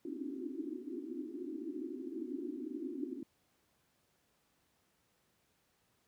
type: band-pass noise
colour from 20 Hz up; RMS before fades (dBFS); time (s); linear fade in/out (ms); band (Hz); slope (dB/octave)
pink; -42; 0.05-3.23; 2; 250 to 370; 96
effects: pink hiss -75 dBFS RMS until 6.07 s + high-pass 80 Hz 12 dB/octave

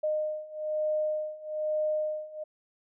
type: beating tone pair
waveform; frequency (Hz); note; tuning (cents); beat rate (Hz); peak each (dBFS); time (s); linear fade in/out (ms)
sine; 613 / 614.1; D#5 / D#5; -26 / -23; 1.1; -32 / -30; 0.03-2.44; 10
effects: none

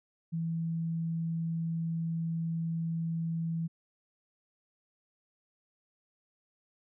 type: tone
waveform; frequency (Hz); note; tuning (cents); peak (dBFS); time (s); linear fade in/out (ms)
sine; 164.8; E3; 0; -30; 0.32-3.68; 20
effects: none

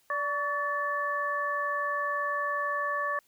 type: tone cluster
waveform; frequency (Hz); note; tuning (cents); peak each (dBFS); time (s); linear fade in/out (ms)
sine; 582 / 1133 / 1751; D5 / C#6 / A6; -16 / +37 / -9; -35 / -30 / -32; 0.1-3.19; 2
effects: white hiss -67 dBFS RMS until 3.27 s

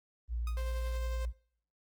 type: tone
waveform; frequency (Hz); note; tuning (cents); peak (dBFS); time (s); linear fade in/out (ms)
sine; 58.27; A#1; 0; -32; 0.28-1.33; 50
type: tone with exponential decay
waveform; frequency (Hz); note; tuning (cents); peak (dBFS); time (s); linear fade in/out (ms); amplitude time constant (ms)
sawtooth; 1244.5; D#6; 0; -38; 0.47-0.64; 2; 35
type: tone with tremolo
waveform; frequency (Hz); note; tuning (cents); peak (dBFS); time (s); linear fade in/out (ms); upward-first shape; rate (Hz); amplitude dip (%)
sawtooth; 523.3; C5; 0; -38; 0.57-1.25; 0; sine; 11; 30
effects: noise-tail reverb RT60 0.6 s tail -23 dB re dry + Opus 24 kbps

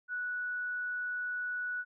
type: tone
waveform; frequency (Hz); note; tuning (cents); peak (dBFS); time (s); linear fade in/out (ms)
sine; 1474; F#6; -7; -33; 0.08-1.85; 50
effects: none

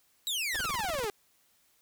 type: exponential sweep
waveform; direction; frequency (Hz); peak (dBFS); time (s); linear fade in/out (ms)
sawtooth; down; 3951 to 391.6; -27; 0.27-1.1; 0
type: noise bursts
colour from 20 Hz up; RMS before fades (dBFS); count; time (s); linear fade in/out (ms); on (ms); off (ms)
pink; -38; 11; 0.54-1.055; 5; 25; 24
effects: white hiss -68 dBFS RMS until 1.81 s

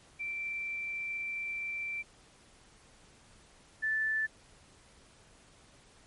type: tone pair in turn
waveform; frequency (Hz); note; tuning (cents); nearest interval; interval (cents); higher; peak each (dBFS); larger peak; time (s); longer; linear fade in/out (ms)
sine; 2344 / 1756; D7 / A6; -4 / -4; perfect fourth; 500; first; -34 / -28; second; 0.19-2.03 / 3.82-4.27; first; 20
effects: pink hiss -60 dBFS RMS until 6.06 s + MP3 48 kbps

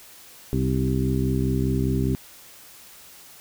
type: harmonic tone with a mistuned harmonic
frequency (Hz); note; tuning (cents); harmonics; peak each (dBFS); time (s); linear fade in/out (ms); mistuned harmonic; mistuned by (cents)
64.9; C2; -13; 1 / 2 / 3 / 4 / 5 / 6; -27 / -24 / -28 / -27 / -32 / -30; 0.53-2.15; 0; 5; -25
effects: white hiss -47 dBFS RMS until 3.4 s

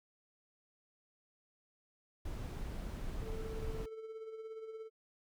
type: noise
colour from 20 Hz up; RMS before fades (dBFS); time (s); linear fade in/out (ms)
brown; -41; 2.25-3.86; 5
type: tone with tremolo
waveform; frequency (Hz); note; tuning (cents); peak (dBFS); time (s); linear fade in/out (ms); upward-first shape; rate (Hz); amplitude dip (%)
triangle; 442.6; A4; +10; -40; 3.21-4.9; 50; sine; 17; 50
effects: none

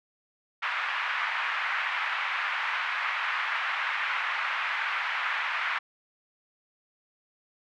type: band-pass noise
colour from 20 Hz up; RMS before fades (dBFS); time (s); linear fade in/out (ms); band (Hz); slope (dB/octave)
white; -30; 0.62-5.79; 10; 980 to 2300; 24
effects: none

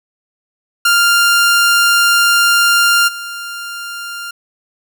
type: tone with level steps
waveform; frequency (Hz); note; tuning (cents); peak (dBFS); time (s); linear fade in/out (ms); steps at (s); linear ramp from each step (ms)
sawtooth; 1396.9; F6; 0; -5 / -20; 0.85-4.31; 5; 3.07; 20
effects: none

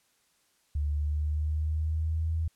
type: tone with pitch glide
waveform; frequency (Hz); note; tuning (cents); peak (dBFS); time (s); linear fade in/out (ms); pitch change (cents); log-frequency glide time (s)
sine; 73.42 to 81; D2 to E2; 0 to -30; -26; 0.75-2.48; 5; +170; 0.88-2.33
effects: white hiss -69 dBFS RMS until 2.55 s + low-pass 11000 Hz 12 dB/octave

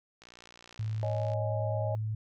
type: click train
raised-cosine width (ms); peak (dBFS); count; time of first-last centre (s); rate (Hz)
0.2; -34; 67; 0.22-1.335; 59.2
type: tone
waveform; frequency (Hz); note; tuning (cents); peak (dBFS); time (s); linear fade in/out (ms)
sine; 108.5; A2; -24; -30; 0.79-2.15; 5
type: chord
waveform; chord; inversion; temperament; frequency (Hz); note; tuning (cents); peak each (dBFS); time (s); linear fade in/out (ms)
sine; C# suspended second; none; just; 554.4 / 623.7 / 831.5; C#5 / D#5 / G#5; 0 / +4 / +2; -37 / -34 / -40; 1.03-1.95; 0
effects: none

